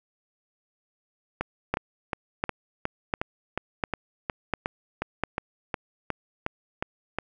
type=two click trains; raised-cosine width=0.5 ms; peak=-12 / -9 dBFS; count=17 / 6; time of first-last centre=1.41-7.186 / 1.74-5.237 s; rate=2.77 / 1.43 Hz; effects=none